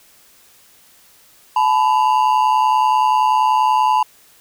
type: ring-modulated tone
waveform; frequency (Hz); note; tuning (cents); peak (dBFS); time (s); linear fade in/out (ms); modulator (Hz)
triangle; 932.3; A#5; 0; -7; 1.56-4.03; 5; 65.2
effects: white hiss -50 dBFS RMS until 4.4 s